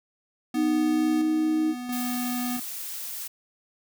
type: tone with pitch glide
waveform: sine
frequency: 308.6 to 312.5 Hz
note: D#4 to D#4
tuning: -14 to +8 cents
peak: -21 dBFS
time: 0.54-1.75 s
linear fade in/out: 50 ms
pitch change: +22 cents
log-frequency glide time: 0.71-1.3 s
type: tone with tremolo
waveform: square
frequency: 246.9 Hz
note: B3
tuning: in tune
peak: -28 dBFS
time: 0.54-2.6 s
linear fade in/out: 5 ms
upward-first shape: square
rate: 0.74 Hz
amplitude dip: 45%
type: noise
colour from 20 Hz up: blue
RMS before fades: -35 dBFS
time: 1.92-3.28 s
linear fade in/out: 10 ms
effects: none